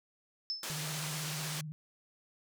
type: tone with exponential decay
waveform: sine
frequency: 5260 Hz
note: E8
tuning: 5 cents flat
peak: -30 dBFS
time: 0.5-0.76 s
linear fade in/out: 0 ms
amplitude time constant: 55 ms
type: band-pass noise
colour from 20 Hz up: white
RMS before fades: -40 dBFS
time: 0.63-1.61 s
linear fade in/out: 2 ms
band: 260 to 8300 Hz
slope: 12 dB/octave
type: tone with vibrato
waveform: sine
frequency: 153.2 Hz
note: D#3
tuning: 27 cents flat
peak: -39 dBFS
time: 0.7-1.72 s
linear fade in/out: 0 ms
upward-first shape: sine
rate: 16 Hz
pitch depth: 65 cents each way
effects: none